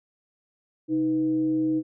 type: tone with frequency modulation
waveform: sine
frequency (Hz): 314.5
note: D#4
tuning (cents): +19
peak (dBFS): -21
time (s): 0.88-1.83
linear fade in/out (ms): 50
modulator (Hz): 181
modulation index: 0.31
effects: none